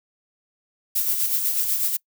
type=noise with tremolo; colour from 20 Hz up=violet; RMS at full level=-21 dBFS; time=0.95-1.97 s; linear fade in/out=10 ms; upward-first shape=sine; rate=8.1 Hz; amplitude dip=45%; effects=noise-tail reverb RT60 0.1 s tail -25 dB re dry